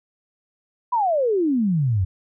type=exponential sweep; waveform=sine; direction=down; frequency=1015 to 87.31 Hz; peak=-17 dBFS; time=0.92-2.05 s; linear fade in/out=10 ms; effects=none